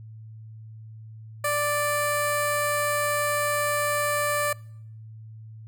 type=tone with notch filter; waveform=10% pulse; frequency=587.3 Hz; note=D5; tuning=in tune; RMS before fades=-25 dBFS; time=1.44-4.53 s; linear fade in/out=5 ms; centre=3300 Hz; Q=0.8; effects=noise-tail reverb RT60 0.7 s tail -24 dB re dry + added 110 Hz sine -40 dBFS peak until 5.67 s